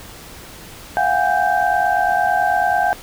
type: tone cluster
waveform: sine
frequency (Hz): 684 / 733 / 812 / 1562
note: F5 / F#5 / G#5 / G6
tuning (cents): -36 / -16 / -39 / -7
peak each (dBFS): -22 / -18 / -19 / -21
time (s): 0.97-2.93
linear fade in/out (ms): 0
effects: pink hiss -38 dBFS RMS until 3.02 s